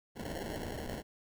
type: noise with sample-and-hold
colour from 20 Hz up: white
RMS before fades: -40 dBFS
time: 0.15-1.03 s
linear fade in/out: 50 ms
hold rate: 1225 Hz
effects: none